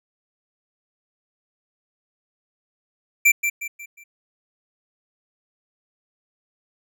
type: tone with echo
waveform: square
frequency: 2349 Hz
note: D7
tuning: in tune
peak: -12 dBFS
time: 3.25-3.32 s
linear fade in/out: 10 ms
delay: 180 ms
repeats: 4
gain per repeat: -8 dB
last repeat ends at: 4.04 s
effects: none